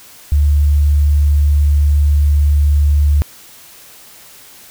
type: tone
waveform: sine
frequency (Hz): 73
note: D2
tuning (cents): -10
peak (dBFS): -8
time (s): 0.32-3.22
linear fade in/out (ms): 0
effects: white hiss -40 dBFS RMS until 4.7 s